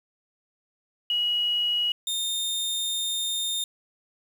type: tone pair in turn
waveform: sine / sawtooth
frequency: 2906 / 3646 Hz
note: F#7 / A#7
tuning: -32 / -39 cents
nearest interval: major third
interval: 393 cents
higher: second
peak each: -22 / -23 dBFS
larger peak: first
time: 1.1-1.92 / 2.07-3.64 s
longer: second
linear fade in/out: 2 ms
effects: 8-bit